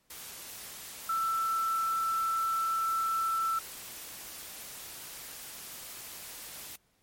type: tone in noise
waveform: sine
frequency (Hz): 1332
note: E6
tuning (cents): +18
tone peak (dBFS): -27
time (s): 1.09-3.59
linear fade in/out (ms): 5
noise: white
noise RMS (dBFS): -44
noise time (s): 0.1-6.76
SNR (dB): +14
effects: pink hiss -71 dBFS RMS until 7.02 s + MP3 64 kbps